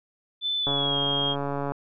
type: tone with pitch glide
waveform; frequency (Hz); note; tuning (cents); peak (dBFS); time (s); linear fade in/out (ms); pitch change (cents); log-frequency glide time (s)
sine; 3517 to 3244; A7 to G#7; -1 to -41; -24; 0.41-1.36; 50; -140; 0.58-0.98
type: click train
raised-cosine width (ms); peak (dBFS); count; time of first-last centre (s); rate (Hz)
1; -16; 149; 0.67-1.72; 141
effects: none